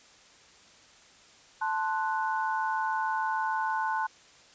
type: chord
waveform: sine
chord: F# diminished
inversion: first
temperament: equal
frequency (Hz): 880 / 1046.5 / 1480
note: A5 / C6 / F#6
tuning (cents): 0 / 0 / 0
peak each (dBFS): -29 / -33 / -33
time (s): 1.61-4.07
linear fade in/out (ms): 10
effects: white hiss -56 dBFS RMS until 4.54 s + resampled to 16000 Hz